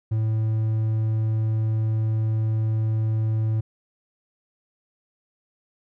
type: tone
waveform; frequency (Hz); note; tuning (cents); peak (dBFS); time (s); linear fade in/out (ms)
triangle; 110; A2; 0; -18; 0.11-3.61; 10
effects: none